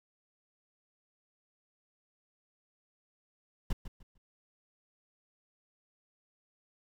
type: noise with echo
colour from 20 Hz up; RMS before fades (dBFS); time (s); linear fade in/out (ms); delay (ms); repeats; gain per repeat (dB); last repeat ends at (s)
brown; -29; 3.7-3.73; 5; 150; 3; -12; 4.18
effects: none